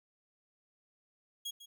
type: tone with echo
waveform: sawtooth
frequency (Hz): 3300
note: G#7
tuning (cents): -12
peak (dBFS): -34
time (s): 1.45-1.51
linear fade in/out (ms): 10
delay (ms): 150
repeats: 1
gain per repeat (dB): -13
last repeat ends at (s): 1.66
effects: none